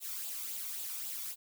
blue noise with flanger, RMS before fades -40 dBFS, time 0-1.36 s, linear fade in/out 50 ms, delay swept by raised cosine 0.25 to 0.9 ms, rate 3.7 Hz, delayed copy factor +0.5, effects none

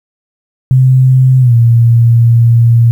sine tone with pitch glide, 129.7 to 116.89 Hz, C3 to A#2, -15 to +5 cents, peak -3 dBFS, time 0.71-2.91 s, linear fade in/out 0 ms, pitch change -180 cents, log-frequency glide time 1.4-1.54 s, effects 7-bit

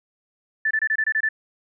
sine tone bursts, 1757 Hz, A6, 3 cents flat, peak -18 dBFS, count 8, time 0.65-1.289 s, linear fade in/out 5 ms, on 58 ms, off 25 ms, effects none

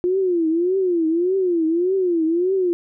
sine tone with vibrato, 350.2 Hz, F4, 5 cents sharp, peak -16 dBFS, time 0.04-2.73 s, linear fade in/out 0 ms, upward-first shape triangle, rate 1.7 Hz, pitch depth 190 cents each way, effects none

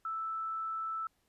sine tone, 1318.5 Hz, E6, in tune, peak -34 dBFS, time 0.05-1.07 s, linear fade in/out 2 ms, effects pink hiss -75 dBFS RMS until 1.28 s + resampled to 32000 Hz

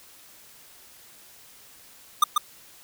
square tone with echo, 1210 Hz, D#6, 49 cents flat, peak -14 dBFS, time 2.22-2.24 s, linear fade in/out 5 ms, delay 140 ms, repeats 1, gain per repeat -4 dB, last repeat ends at 2.38 s, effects white hiss -51 dBFS RMS until 2.83 s

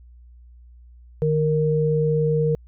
sine tone pair together, 152.7 / 465.3 Hz, D#3 / A#4, -32 / -3 cents, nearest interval octave + perfect fifth, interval 1929 cents, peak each -20 / -20 dBFS, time 1.22-2.55 s, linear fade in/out 0 ms, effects added 60 Hz sine -44 dBFS peak until 2.67 s

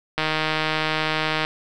click train, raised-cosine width 0.3 ms, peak -6 dBFS, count 199, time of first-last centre 0.18-1.449 s, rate 156 Hz, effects none

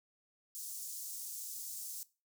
pink high-pass noise, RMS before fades -44 dBFS, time 0.55-2.03 s, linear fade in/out 0 ms, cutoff 6200 Hz, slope 24 dB/octave, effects noise-tail reverb RT60 0.3 s tail -19 dB re dry

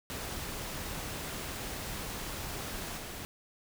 pink noise with level steps, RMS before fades -39 / -42 dBFS, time 0.1-3.25 s, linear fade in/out 0 ms, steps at 2.97 s, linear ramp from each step 10 ms, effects none

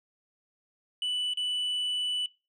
sine tone with dropouts, 2974 Hz, F#7, 8 cents sharp, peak -25 dBFS, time 1.02-2.26 s, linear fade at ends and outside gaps 2 ms, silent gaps 1.336-1.372 s, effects noise-tail reverb RT60 0.3 s tail -24 dB re dry + tanh soft clip ceiling -27 dBFS

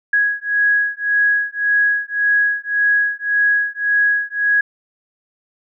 sine beating tone pair, 1661.2 / 1663 Hz, G#6 / G#6, 0 / +2 cents, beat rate 1.8 Hz, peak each -17 dBFS, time 0.13-4.61 s, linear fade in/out 5 ms, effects none

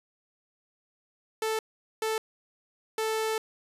sawtooth tone bursts at uneven times, 440 Hz, A4, in tune, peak -23 dBFS, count 3, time 1.42-1.59 / 2.02-2.18 / 2.98-3.38 s, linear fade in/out 2 ms, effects resampled to 32000 Hz

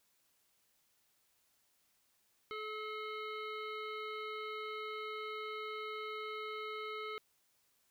harmonic tone with a mistuned harmonic, 430 Hz, A4, 40 cents flat, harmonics 1 / 3 / 5 / 7 / 9 / 10, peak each -44 / -44 / -47 / -53 / -56 / -60 dBFS, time 2.51-7.18 s, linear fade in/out 0 ms, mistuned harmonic 7, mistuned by +25 cents, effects white hiss -75 dBFS RMS until 7.9 s

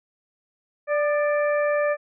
harmonic tone with a mistuned harmonic, 587.3 Hz, D5, in tune, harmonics 1 / 2 / 3 / 4, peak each -20 / -30 / -29 / -36 dBFS, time 0.87-1.97 s, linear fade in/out 50 ms, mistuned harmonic 2, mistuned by +39 cents, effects none

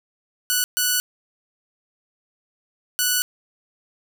5% pulse tone bursts at uneven times, 1480 Hz, F#6, in tune, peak -7 dBFS, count 3, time 0.5-0.64 / 0.77-1 / 2.99-3.22 s, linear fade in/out 0 ms, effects none

